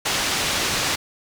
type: low-pass noise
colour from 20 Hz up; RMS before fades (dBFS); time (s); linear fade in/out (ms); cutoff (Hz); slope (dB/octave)
white; -23; 0.05-0.96; 10; 5400; 12
effects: none